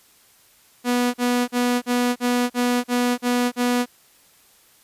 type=tone bursts; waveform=sawtooth; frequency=244.8 Hz; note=B3; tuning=15 cents flat; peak=-14 dBFS; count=9; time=0.84-3.86 s; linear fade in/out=50 ms; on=300 ms; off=40 ms; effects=white hiss -55 dBFS RMS until 4.83 s + resampled to 32000 Hz